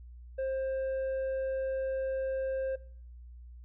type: tone with tanh clipping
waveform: sine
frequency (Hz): 530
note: C5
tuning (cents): +22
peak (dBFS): -31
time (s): 0.38-2.76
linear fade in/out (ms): 10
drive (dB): 4
effects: noise-tail reverb RT60 0.5 s tail -20 dB re dry + added 60 Hz sine -46 dBFS peak until 3.64 s